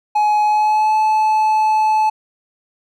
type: tone with pitch glide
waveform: triangle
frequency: 843 to 865.2 Hz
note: G#5 to A5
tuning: +26 to -29 cents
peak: -10 dBFS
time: 0.15-2.1 s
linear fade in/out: 10 ms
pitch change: +45 cents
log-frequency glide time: 0.43-0.96 s
effects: none